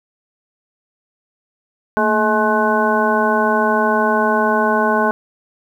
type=harmonic tone with a mistuned harmonic; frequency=213.3 Hz; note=G#3; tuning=46 cents sharp; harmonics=1 / 2 / 3 / 4 / 5 / 7; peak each=-20 / -20 / -20 / -20 / -20 / -20 dBFS; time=1.97-5.11 s; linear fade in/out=0 ms; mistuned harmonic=1; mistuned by=+100 cents; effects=8-bit